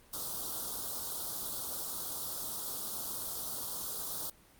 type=band-stop noise; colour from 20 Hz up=white; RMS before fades=-38 dBFS; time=0.13-4.3 s; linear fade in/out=5 ms; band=1400 to 3400 Hz; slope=48 dB/octave; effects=pink hiss -61 dBFS RMS until 4.59 s + Opus 32 kbps